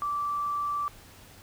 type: tone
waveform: sine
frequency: 1165 Hz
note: D6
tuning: 14 cents flat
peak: -27 dBFS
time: 0.02-0.88 s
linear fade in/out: 0 ms
effects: added 97 Hz sine -58 dBFS peak until 1.42 s + pink hiss -52 dBFS RMS until 1.42 s